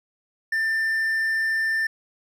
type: tone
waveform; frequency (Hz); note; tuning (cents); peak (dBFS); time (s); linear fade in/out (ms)
triangle; 1787; A6; +26; -19; 0.52-1.87; 5
effects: none